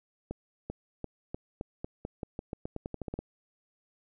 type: accelerating click train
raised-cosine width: 2 ms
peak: -22 dBFS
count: 18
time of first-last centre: 0.31-3.19 s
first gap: 390 ms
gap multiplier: 0.88
effects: none